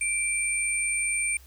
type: tone pair together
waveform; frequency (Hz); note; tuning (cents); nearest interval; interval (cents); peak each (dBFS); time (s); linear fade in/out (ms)
sine; 2348 / 8865; D7 / C#9; -1 / -1; octave + major seventh; 2300; -27; 0.01-1.37; 2
effects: added 65 Hz sine -49 dBFS peak until 1.46 s + white hiss -56 dBFS RMS until 1.46 s